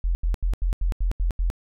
sine tone bursts, 42.99 Hz, F1, 27 cents flat, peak -19 dBFS, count 8, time 0.04-1.501 s, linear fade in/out 0 ms, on 110 ms, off 83 ms, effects none

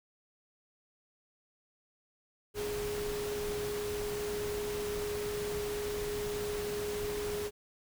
sine tone in noise, 415.3 Hz, G#4, in tune, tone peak -34 dBFS, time 2.54-7.51 s, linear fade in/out 50 ms, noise pink, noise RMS -41 dBFS, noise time 2.54-7.51 s, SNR +4 dB, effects none

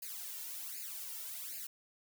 blue noise with flanger, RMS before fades -44 dBFS, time 0.02-1.67 s, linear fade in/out 5 ms, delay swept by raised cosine 0.43 to 2.23 ms, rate 1.3 Hz, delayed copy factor +0.95, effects none

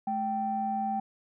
sine tone pair together, 215.3 / 779.3 Hz, A3 / G5, -37 / -10 cents, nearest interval octave + minor seventh, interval 2227 cents, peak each -33 / -28 dBFS, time 0.07-1 s, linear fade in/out 5 ms, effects tanh soft clip ceiling -20 dBFS

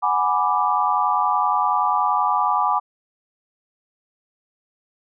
sine chord, G# half-diminished seventh, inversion third, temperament equal, 740 / 830.6 / 987.8 / 1174.7 Hz, F#5 / G#5 / B5 / D6, 0 / 0 / 0 / 0 cents, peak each -25 / -22 / -22 / -21 dBFS, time 0.02-2.8 s, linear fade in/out 20 ms, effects none

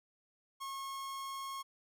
45% pulse tone, 1087 Hz, C#6, 34 cents flat, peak -40 dBFS, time 0.6-1.63 s, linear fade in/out 20 ms, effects none

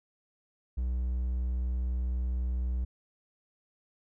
triangle tone, 62 Hz, B1, 7 cents sharp, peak -26 dBFS, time 0.77-2.85 s, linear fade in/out 10 ms, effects none

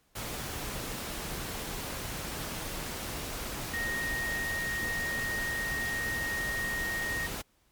sine tone in noise, 1864.7 Hz, A#6, in tune, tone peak -31 dBFS, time 3.73-7.27 s, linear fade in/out 10 ms, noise pink, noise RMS -37 dBFS, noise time 0.15-7.42 s, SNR +3 dB, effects pink hiss -69 dBFS RMS until 7.71 s + MP3 96 kbps

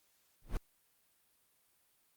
brown noise with exponential growth, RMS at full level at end -28 dBFS, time 0.42-0.57 s, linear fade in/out 1 ms, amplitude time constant 32 ms, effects white hiss -73 dBFS RMS until 2.16 s + Opus 48 kbps

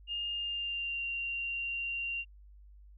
sine tone with pitch glide, 2825 to 2767 Hz, F7 to F7, +19 to -17 cents, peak -33 dBFS, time 0.07-2.25 s, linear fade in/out 50 ms, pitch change -36 cents, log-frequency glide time 0.3-1.03 s, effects added 50 Hz sine -52 dBFS peak until 2.97 s

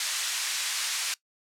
white band-pass noise, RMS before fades -30 dBFS, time 0-1.14 s, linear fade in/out 2 ms, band 1500 to 7900 Hz, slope 12 dB/octave, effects noise-tail reverb RT60 0.1 s tail -20 dB re dry + low-pass 12000 Hz 12 dB/octave

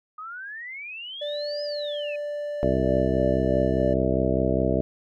sine exponential two-way sweep, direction up then down, 1226 to 5100 to 2478 Hz, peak -34 dBFS, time 0.18-2.16 s, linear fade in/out 5 ms, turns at 1.63 s
triangle tone, 587.3 Hz, D5, in tune, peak -26 dBFS, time 1.21-3.94 s, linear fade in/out 10 ms
harmonic tone, 64.9 Hz, C2, 13 cents flat, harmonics 1 / 2 / 3 / 4 / 5 / 6 / 7 / 9 / 10, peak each -29 / -29 / -29 / -29 / -29 / -29 / -29 / -29 / -29 dBFS, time 2.63-4.81 s, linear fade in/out 0 ms
effects none

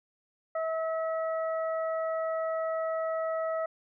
harmonic tone, 646 Hz, E5, 35 cents flat, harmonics 1 / 2 / 3, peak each -29 / -36 / -44 dBFS, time 0.55-3.66 s, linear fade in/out 5 ms, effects none

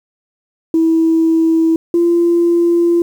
sine tone pair in turn, 325.7 / 342.4 Hz, E4 / F4, -21 / -34 cents, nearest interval minor second, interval 87 cents, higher second, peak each -8 dBFS, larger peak neither, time 0.74-1.76 / 1.94-3.02 s, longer second, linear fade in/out 2 ms, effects tanh soft clip ceiling -4 dBFS + 7-bit

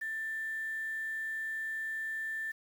sine tone with quantisation, 1775 Hz, A6, 15 cents sharp, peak -34 dBFS, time 0.01-2.52 s, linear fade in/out 10 ms, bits 9, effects none

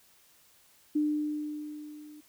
sine tone with level ramp, 300 Hz, D4, 37 cents sharp, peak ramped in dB -23 to -47 dBFS, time 0.95-2.21 s, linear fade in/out 10 ms, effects white hiss -62 dBFS RMS until 2.28 s

